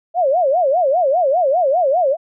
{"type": "tone with vibrato", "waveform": "sine", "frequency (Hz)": 622.3, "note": "D#5", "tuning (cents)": 0, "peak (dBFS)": -12, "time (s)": [0.14, 2.17], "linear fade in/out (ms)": 50, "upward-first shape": "sine", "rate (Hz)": 5, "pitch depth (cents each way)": 290, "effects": []}